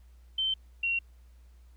sine tone pair in turn, 3097 / 2743 Hz, G7 / F7, -22 / -32 cents, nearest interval major second, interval 210 cents, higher first, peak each -26 dBFS, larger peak neither, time 0.38-0.54 / 0.83-0.99 s, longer neither, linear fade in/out 5 ms, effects added 60 Hz sine -52 dBFS peak until 1.76 s + pink hiss -70 dBFS RMS until 1.76 s

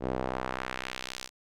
sawtooth tone with band-pass filter sweep, 63.9 Hz, C2, 40 cents flat, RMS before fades -35 dBFS, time 0-1.3 s, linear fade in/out 50 ms, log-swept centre 420 to 5900 Hz, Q 1, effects none

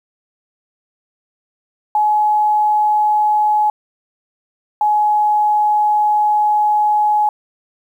sine tone pair in turn, 846 / 842.6 Hz, G#5 / G#5, +32 / +25 cents, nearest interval unison, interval 7 cents, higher first, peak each -11 dBFS, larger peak neither, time 1.95-3.7 / 4.81-7.29 s, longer second, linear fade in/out 2 ms, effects 8-bit

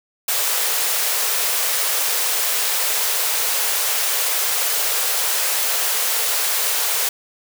white high-pass noise, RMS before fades -20 dBFS, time 0.28-7.09 s, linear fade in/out 5 ms, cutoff 410 Hz, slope 96 dB/octave, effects none

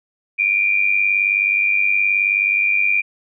sine tone pair together, 2349 / 2448 Hz, D7 / D#7, 0 / -29 cents, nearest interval minor second, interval 71 cents, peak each -17 dBFS, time 0.38-3.02 s, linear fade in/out 20 ms, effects none

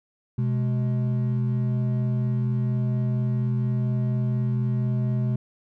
triangle tone pair together, 125.87 / 210.1 Hz, B2 / G#3, +33 / +20 cents, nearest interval major sixth, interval 887 cents, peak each -20 / -27 dBFS, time 0.38-5.36 s, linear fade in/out 5 ms, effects none

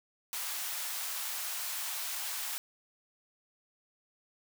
white high-pass noise, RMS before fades -37 dBFS, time 0.33-2.58 s, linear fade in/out 0 ms, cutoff 700 Hz, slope 24 dB/octave, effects none

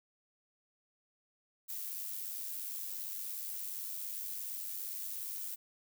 violet noise with amplitude modulation, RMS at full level -39 dBFS, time 1.68-5.56 s, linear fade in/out 20 ms, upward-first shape sine, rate 97.3 Hz, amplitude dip 45%, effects none

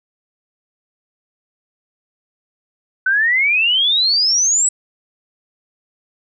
sine exponential sweep, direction up, 1500 to 7970 Hz, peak -12 dBFS, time 3.06-4.69 s, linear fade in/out 5 ms, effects none

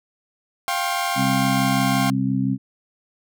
sawtooth chord, F suspended second, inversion none, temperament equal with one note detuned, 698.5 / 784 / 1071 Hz, F5 / G5 / C6, 0 / 0 / +40 cents, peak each -22 dBFS, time 0.68-2.1 s, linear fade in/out 0 ms
harmonic tone, 65.9 Hz, C2, 13 cents sharp, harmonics 2 / 3 / 4, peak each -24 / -23 / -22 dBFS, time 1.15-2.58 s, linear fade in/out 50 ms
effects none

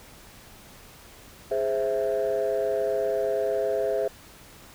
sine chord, Ab augmented, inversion none, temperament equal, 415.3 / 523.3 / 659.3 Hz, Ab4 / C5 / E5, 0 / 0 / 0 cents, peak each -26 dBFS, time 1.51-4.08 s, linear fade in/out 5 ms, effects tanh soft clip ceiling -18 dBFS + pink hiss -49 dBFS RMS until 4.74 s

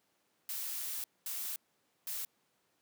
blue noise bursts at uneven times, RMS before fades -39 dBFS, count 3, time 0.49-1.04 / 1.26-1.56 / 2.07-2.25 s, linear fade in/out 2 ms, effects pink hiss -75 dBFS RMS until 2.81 s + high-pass 200 Hz 12 dB/octave

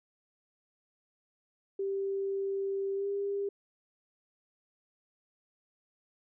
sine tone with pitch glide, 392 to 400.2 Hz, G4 to G4, 0 to +36 cents, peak -30 dBFS, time 1.79-3.49 s, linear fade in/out 5 ms, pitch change +36 cents, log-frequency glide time 2.95-3.07 s, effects none

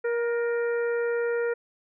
harmonic tone with a mistuned harmonic, 471.9 Hz, A#4, 21 cents sharp, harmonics 1 / 2 / 3 / 4 / 5, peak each -24 / -42 / -35 / -38 / -47 dBFS, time 0.04-1.54 s, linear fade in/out 10 ms, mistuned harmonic 4, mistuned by -30 cents, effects none

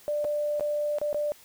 sine tone with dropouts, 592 Hz, D5, 14 cents sharp, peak -25 dBFS, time 0.08-1.32 s, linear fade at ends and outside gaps 0 ms, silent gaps 0.244-0.249 / 0.597-0.608 / 0.985-1.015 / 1.129-1.145 s, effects white hiss -54 dBFS RMS until 1.44 s

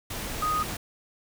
sine tone in noise, 1244.5 Hz, D#6, in tune, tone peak -24 dBFS, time 0.42-0.63 s, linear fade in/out 5 ms, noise pink, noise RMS -34 dBFS, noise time 0.1-0.77 s, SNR +7 dB, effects none

